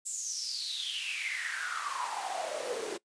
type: noise with high-pass filter sweep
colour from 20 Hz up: pink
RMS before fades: -36 dBFS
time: 0.05-2.98 s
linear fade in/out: 20 ms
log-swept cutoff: 7800 to 370 Hz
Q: 9.1
effects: noise-tail reverb RT60 0.1 s tail -21 dB re dry + resampled to 22050 Hz